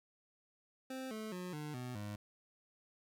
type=tone with pitch steps; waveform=25% pulse; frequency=261.6 / 217.5 / 180.75 / 150.25 / 124.89 / 103.82 Hz; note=C4 / A3 / F#3 / D3 / B2 / G#2; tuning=0 / -20 / -40 / +40 / +20 / 0 cents; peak=-38 dBFS; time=0.9-2.16 s; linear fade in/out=5 ms; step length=210 ms; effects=none

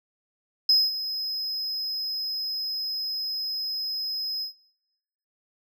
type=tone with ADSR envelope; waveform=triangle; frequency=5090 Hz; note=D#8; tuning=39 cents sharp; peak=-12 dBFS; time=0.69-4.53 s; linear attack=5 ms; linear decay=210 ms; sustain=-14 dB; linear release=110 ms; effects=noise-tail reverb RT60 1.0 s tail -19 dB re dry + tanh soft clip ceiling -12 dBFS

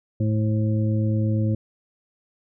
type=harmonic tone with a mistuned harmonic; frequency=108.5 Hz; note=A2; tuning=24 cents flat; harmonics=1 / 2 / 3 / 5; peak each=-20 / -26 / -30 / -34 dBFS; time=0.2-1.55 s; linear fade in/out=5 ms; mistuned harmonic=5; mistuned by=-24 cents; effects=none

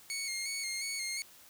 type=tone with vibrato; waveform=15% pulse; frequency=2176 Hz; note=C#7; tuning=33 cents flat; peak=-28 dBFS; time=0.1-1.22 s; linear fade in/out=0 ms; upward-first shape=square; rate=2.8 Hz; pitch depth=36 cents each way; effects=white hiss -57 dBFS RMS until 1.49 s

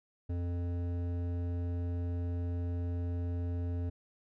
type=tone with hard clipping; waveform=sine; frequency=87.31 Hz; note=F2; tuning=in tune; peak=-34 dBFS; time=0.29-3.9 s; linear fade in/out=10 ms; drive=12 dB; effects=none

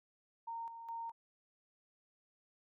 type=tone with tremolo; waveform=sine; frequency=921 Hz; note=A#5; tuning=21 cents flat; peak=-40 dBFS; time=0.47-1.12 s; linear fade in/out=10 ms; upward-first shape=square; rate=2.4 Hz; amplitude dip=55%; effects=none

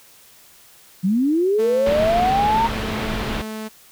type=linear sweep; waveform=sine; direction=up; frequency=174.61 to 932.3 Hz; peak=-15 dBFS; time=1.03-2.68 s; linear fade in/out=20 ms
type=tone with pitch glide; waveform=sawtooth; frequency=221.6 to 217.7 Hz; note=A3 to A3; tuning=+13 to -18 cents; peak=-24 dBFS; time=1.58-3.69 s; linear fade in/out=20 ms; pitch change=-31 cents; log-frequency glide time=2.15-3.03 s
type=low-pass noise; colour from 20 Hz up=pink; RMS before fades=-26 dBFS; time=1.86-3.42 s; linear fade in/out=5 ms; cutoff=3900 Hz; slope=24 dB/octave
effects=white hiss -49 dBFS RMS until 3.91 s

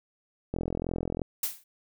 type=click train; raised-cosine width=2 ms; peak=-17 dBFS; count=30; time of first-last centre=0.54-1.218 s; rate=42.8 Hz
type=noise with exponential decay; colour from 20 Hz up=blue; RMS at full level=-25 dBFS; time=1.43-1.64 s; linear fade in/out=5 ms; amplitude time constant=45 ms
effects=none

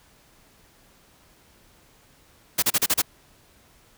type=noise bursts; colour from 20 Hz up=white; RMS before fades=-20 dBFS; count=6; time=2.58-3.02 s; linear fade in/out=10 ms; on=45 ms; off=34 ms; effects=pink hiss -57 dBFS RMS until 3.97 s

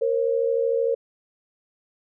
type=tone pair together; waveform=sine; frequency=465.8 / 539 Hz; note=A#4 / C#5; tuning=-1 / -49 cents; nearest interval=minor third; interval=252 cents; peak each=-21 / -24 dBFS; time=0.01-0.95 s; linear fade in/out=10 ms; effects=none

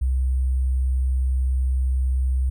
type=tone with sample-and-hold; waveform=sine; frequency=64.6 Hz; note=C2; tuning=21 cents flat; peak=-18 dBFS; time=0.01-2.5 s; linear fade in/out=10 ms; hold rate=8820 Hz; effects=none

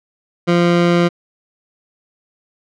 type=tone; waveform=20% pulse; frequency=173.2 Hz; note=F3; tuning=14 cents flat; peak=-6 dBFS; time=0.47-1.09 s; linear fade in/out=20 ms; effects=low-pass 4000 Hz 12 dB/octave

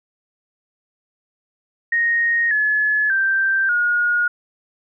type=tone with pitch steps; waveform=sine; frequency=1864.7 / 1709.9 / 1568 / 1437.9 Hz; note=A#6 / A6 / G6 / F#6; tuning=0 / -50 / 0 / -50 cents; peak=-15 dBFS; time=1.92-4.28 s; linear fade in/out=5 ms; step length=590 ms; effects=none

